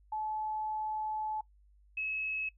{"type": "tone pair in turn", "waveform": "sine", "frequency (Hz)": [862, 2578], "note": ["A5", "E7"], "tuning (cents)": [-36, -39], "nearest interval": "octave + perfect fifth", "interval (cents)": 1897, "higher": "second", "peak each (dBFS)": [-33, -33], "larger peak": "neither", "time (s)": [[0.12, 1.41], [1.97, 2.49]], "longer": "first", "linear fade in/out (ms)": 5, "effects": ["noise-tail reverb RT60 0.1 s tail -20 dB re dry", "added 50 Hz sine -60 dBFS peak until 2.57 s"]}